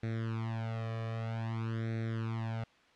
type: tone with flanger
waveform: sawtooth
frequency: 113.1 Hz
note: A2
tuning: 48 cents sharp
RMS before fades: -36 dBFS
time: 0.03-2.64 s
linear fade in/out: 5 ms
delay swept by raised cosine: 0.5 to 1.7 ms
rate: 0.52 Hz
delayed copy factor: +1
effects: white hiss -63 dBFS RMS until 2.95 s + low-pass 3000 Hz 12 dB/octave